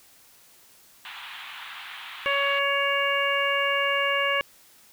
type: band-pass noise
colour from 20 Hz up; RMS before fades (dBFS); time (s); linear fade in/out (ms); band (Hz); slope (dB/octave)
white; -40; 1.05-2.59; 0; 830 to 3600; 48
type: harmonic tone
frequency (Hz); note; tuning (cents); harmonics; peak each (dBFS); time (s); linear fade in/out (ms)
560; C#5; +18; 1 / 2 / 3 / 4 / 5; -28 / -28 / -28 / -28 / -28; 2.26-4.41; 0
effects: white hiss -55 dBFS RMS until 4.92 s